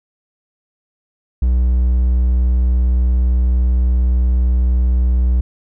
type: tone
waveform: triangle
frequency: 61.74 Hz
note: B1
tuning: in tune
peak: -9 dBFS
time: 1.42-5.41 s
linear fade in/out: 5 ms
effects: none